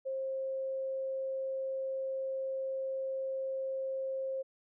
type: tone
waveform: sine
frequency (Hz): 532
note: C5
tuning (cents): +29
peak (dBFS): -33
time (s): 0.05-4.43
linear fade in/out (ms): 20
effects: none